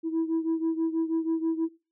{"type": "beating tone pair", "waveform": "sine", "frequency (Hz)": [324.3, 330.5], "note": ["E4", "E4"], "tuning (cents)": [-28, 5], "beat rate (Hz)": 6.2, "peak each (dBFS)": [-24, -28], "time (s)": [0.03, 1.69], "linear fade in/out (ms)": 50, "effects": ["noise-tail reverb RT60 0.3 s tail -18 dB re dry", "tanh soft clip ceiling -21 dBFS"]}